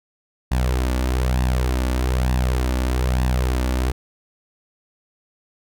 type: tone with flanger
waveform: sawtooth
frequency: 63 Hz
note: B1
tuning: 35 cents sharp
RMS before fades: -20 dBFS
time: 0.51-3.92 s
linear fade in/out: 10 ms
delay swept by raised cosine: 1.1 to 3.5 ms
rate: 1.1 Hz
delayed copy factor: +0.55
effects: none